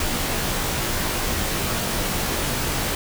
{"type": "noise with comb filter", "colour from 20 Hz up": "pink", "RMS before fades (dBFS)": -24, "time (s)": [0, 2.95], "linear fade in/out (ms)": 2, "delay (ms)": 19, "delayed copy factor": -0.65, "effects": []}